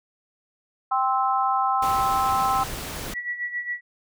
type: harmonic tone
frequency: 261.6 Hz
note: C4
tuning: in tune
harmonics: 3 / 4 / 5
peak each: -23 / -24 / -25 dBFS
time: 0.91-2.64 s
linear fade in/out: 10 ms
type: noise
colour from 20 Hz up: pink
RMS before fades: -33 dBFS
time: 1.82-3.14 s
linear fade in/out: 5 ms
type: tone with tremolo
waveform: sine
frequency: 1942 Hz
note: B6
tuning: 30 cents flat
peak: -24 dBFS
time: 3.13-3.81 s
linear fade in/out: 50 ms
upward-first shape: sine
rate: 7.3 Hz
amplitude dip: 70%
effects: none